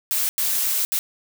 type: noise bursts at uneven times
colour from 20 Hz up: blue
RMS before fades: -22 dBFS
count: 3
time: 0.11-0.29 / 0.38-0.85 / 0.92-0.99 s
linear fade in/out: 0 ms
effects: none